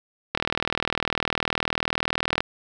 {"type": "click train", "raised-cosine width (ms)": 0.3, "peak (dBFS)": -5, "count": 83, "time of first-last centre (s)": [0.35, 2.405], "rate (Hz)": 39.9, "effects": []}